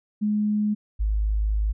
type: tone pair in turn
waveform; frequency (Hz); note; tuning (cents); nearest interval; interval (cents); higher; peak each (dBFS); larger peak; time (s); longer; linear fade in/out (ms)
sine; 210.1 / 52.52; G#3 / G#1; +20 / +20; 2 octaves; 2400; first; -20; neither; 0.21-0.75 / 0.99-1.73; second; 20
effects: none